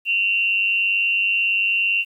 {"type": "tone with amplitude modulation", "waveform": "sine", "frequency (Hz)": 2749, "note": "F7", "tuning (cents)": -28, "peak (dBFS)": -14, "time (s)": [0.05, 2.05], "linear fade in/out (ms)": 50, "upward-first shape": "sine", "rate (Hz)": 199, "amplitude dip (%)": 60, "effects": ["9-bit"]}